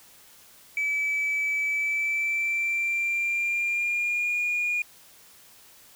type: tone with pitch glide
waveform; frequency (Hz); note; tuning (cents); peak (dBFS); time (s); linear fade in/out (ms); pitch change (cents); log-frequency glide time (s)
sine; 2300 to 2433; D7 to D#7; -37 to -39; -22; 0.77-4.82; 2; +98; 1.68-4.37
effects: tanh soft clip ceiling -21 dBFS + white hiss -53 dBFS RMS until 5.95 s